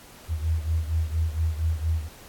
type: beating tone pair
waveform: sine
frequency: 79.3 / 83.6 Hz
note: D#2 / E2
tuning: +33 / +25 cents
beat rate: 4.3 Hz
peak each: -24 / -28 dBFS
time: 0.28-2.09 s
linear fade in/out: 50 ms
effects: pink hiss -48 dBFS RMS until 2.28 s + AAC 64 kbps